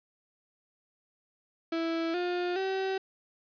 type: tone with pitch steps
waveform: 35% pulse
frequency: 329.6 / 355.3 / 383 Hz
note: E4 / F4 / G4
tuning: 0 / +30 / -40 cents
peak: -27 dBFS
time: 1.72-2.98 s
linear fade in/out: 5 ms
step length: 420 ms
effects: resampled to 11025 Hz + 11-bit